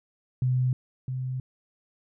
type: tone pair in turn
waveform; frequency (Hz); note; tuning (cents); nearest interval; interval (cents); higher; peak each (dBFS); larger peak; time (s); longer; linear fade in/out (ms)
sine; 127.2 / 128.9; C3 / C3; -48 / -26; unison; 22; second; -21 / -28; first; 0.42-0.73 / 1.08-1.4; second; 2
effects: none